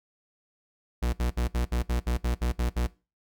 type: tone bursts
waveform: 45% pulse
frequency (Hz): 60.1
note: B1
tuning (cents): -46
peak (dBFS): -24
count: 11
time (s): 1.02-2.87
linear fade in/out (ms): 10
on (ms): 110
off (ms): 64
effects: noise-tail reverb RT60 0.3 s tail -20 dB re dry